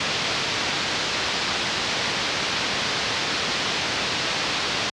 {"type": "low-pass noise", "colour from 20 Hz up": "white", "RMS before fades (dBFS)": -25, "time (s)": [0, 4.9], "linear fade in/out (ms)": 5, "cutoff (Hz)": 5000, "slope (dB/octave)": 24, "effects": ["high-pass 80 Hz 12 dB/octave", "low-pass 8000 Hz 12 dB/octave"]}